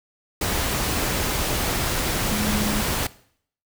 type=tone in noise; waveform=sine; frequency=210.1 Hz; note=G#3; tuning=20 cents sharp; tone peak=-23 dBFS; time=2.31-2.82 s; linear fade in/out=5 ms; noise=pink; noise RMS=-24 dBFS; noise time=0.41-3.07 s; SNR=-2 dB; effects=noise-tail reverb RT60 0.6 s tail -19 dB re dry